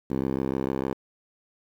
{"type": "tone with band-pass filter sweep", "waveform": "10% pulse", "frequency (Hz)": 66.6, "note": "C2", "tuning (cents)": 31, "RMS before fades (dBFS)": -28, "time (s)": [0.1, 0.94], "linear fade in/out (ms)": 10, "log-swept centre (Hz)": [290, 510], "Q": 0.94, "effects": ["9-bit"]}